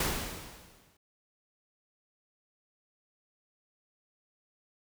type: noise with exponential decay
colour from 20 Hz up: pink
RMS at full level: -28 dBFS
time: 0-0.97 s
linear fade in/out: 5 ms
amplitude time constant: 210 ms
effects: none